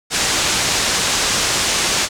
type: low-pass noise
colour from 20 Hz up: white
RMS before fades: -18 dBFS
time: 0.1-2.09 s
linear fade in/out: 50 ms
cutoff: 7700 Hz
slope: 24 dB/octave
effects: none